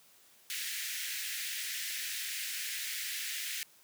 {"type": "high-pass noise", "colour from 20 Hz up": "pink", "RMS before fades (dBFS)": -38, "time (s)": [0.5, 3.63], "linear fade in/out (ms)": 0, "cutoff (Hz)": 1700, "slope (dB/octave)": 48, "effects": ["white hiss -62 dBFS RMS until 3.83 s", "high-pass 100 Hz 12 dB/octave"]}